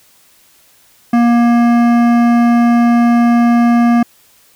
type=tone with hard clipping; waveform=sine; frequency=236.8 Hz; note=A#3; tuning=27 cents sharp; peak=-9 dBFS; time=1.13-4.03 s; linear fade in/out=5 ms; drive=14 dB; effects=white hiss -49 dBFS RMS until 4.55 s